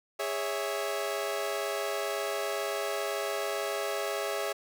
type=tone cluster; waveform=sawtooth; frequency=410.9 / 557 / 655 Hz; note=G#4 / C#5 / E5; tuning=-18 / +8 / -11 cents; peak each=-31 dBFS; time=0.19-4.53 s; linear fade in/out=10 ms; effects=none